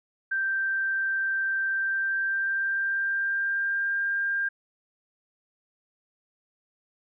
sine tone with pitch glide, 1568 to 1599.1 Hz, G6 to G6, 0 to +34 cents, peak -24 dBFS, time 0.31-4.49 s, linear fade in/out 10 ms, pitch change +34 cents, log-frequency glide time 1.67-4.02 s, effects none

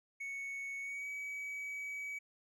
triangle tone with pitch glide, 2217 to 2275 Hz, C#7 to C#7, 0 to +44 cents, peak -38 dBFS, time 0.2-2.19 s, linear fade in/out 10 ms, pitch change +44 cents, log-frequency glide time 0.81-1.08 s, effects none

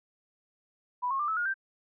sine tone with pitch steps, 987.8 / 1083.4 / 1188.3 / 1303.4 / 1429.6 / 1568 Hz, B5 / C#6 / D6 / E6 / F6 / G6, 0 / -40 / +20 / -20 / +40 / 0 cents, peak -27 dBFS, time 1.02-1.542 s, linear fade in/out 20 ms, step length 87 ms, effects none

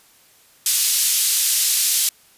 white band-pass noise, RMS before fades -18 dBFS, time 0.66-2.09 s, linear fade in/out 2 ms, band 3900 to 13000 Hz, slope 12 dB/octave, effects white hiss -53 dBFS RMS until 2.37 s + resampled to 32000 Hz

